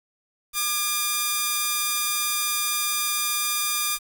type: tone pair together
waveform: 5% pulse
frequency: 1201.3 / 1661.2 Hz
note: D6 / G#6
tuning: +39 / 0 cents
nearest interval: tritone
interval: 561 cents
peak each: -11 / -22 dBFS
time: 0.53-3.99 s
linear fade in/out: 50 ms
effects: 7-bit